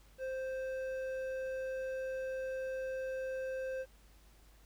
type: tone with hard clipping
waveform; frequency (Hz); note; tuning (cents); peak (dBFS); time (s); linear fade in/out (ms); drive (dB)
sine; 523.3; C5; 0; -38; 0.18-3.86; 50; 8
effects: added 50 Hz sine -60 dBFS peak until 4.65 s + pink hiss -66 dBFS RMS until 4.65 s